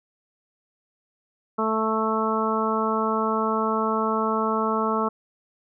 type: harmonic tone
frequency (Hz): 220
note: A3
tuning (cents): 0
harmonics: 1 / 2 / 3 / 4 / 5 / 6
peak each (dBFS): -27 / -27 / -31 / -30 / -27 / -28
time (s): 1.58-5.09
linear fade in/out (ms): 10
effects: none